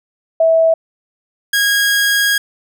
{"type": "tone pair in turn", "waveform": ["sine", "sawtooth"], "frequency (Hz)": [652, 1639.7], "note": ["E5", "G#6"], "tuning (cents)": [-19, -23], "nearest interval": "octave + major third", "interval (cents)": 1596, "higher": "second", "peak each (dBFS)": -8, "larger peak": "neither", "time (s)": [[0.4, 0.74], [1.53, 2.38]], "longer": "second", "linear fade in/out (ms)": 5, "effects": []}